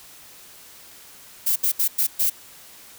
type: noise bursts at uneven times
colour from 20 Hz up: violet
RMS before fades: -20 dBFS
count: 5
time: 1.46-1.56 / 1.63-1.72 / 1.79-1.88 / 1.98-2.07 / 2.19-2.3 s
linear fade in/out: 10 ms
effects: white hiss -46 dBFS RMS until 2.98 s